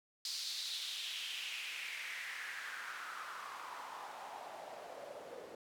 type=noise with band-pass filter sweep; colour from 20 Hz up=white; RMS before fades=-45 dBFS; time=0.25-5.55 s; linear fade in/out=2 ms; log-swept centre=4700 to 470 Hz; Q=3.6; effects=none